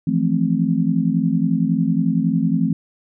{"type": "chord", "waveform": "sine", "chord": "F major seventh", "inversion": "third", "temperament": "just", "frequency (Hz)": [163.7, 174.61, 218.3, 261.9], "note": ["E3", "F3", "A3", "C4"], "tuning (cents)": [-12, 0, -13, 2], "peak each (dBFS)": -21, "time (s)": [0.07, 2.73], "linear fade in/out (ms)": 5, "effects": []}